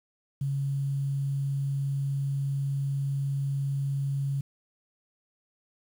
sine tone with quantisation, 138.59 Hz, C#3, in tune, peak -26 dBFS, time 0.41-4.41 s, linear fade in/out 5 ms, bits 9, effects none

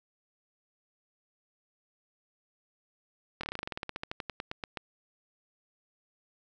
slowing click train, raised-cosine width 0.3 ms, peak -19 dBFS, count 22, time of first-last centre 3.41-4.772 s, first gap 24 ms, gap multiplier 1.09, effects none

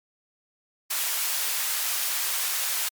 white high-pass noise, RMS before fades -27 dBFS, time 0.9-2.89 s, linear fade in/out 10 ms, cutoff 860 Hz, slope 12 dB/octave, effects MP3 96 kbps

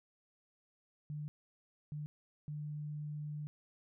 sine tone bursts at uneven times, 149.3 Hz, D3, 29 cents sharp, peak -39 dBFS, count 3, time 1.1-1.28 / 1.92-2.06 / 2.48-3.47 s, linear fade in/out 0 ms, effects none

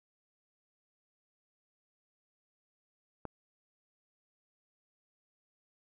click, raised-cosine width 1 ms, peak -25 dBFS, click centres 3.253 s, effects none

